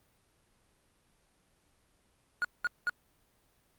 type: tone bursts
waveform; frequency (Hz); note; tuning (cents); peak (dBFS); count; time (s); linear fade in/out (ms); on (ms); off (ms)
triangle; 1441; F#6; -46; -25; 3; 2.42-2.895; 0; 25; 200
effects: pink hiss -70 dBFS RMS until 3.78 s + Opus 32 kbps